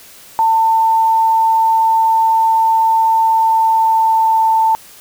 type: tone with pitch glide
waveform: sine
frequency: 896 to 890.3 Hz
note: A5 to A5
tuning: +31 to +20 cents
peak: -9 dBFS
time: 0.39-4.75 s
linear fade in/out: 0 ms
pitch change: -11 cents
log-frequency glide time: 3.24-4.63 s
effects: white hiss -40 dBFS RMS until 5 s